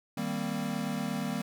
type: chord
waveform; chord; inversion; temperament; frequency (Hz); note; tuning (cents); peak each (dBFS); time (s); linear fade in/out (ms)
square; C minor seventh; first; equal; 155.56 / 196 / 233.1 / 261.6; Eb3 / G3 / Bb3 / C4; 0 / 0 / 0 / 0; -39 / -36 / -36 / -39; 0.17-1.42; 5
effects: none